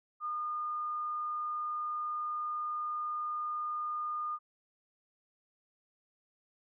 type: tone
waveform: sine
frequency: 1218 Hz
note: D#6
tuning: 37 cents flat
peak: -33 dBFS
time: 0.2-4.39 s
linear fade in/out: 50 ms
effects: none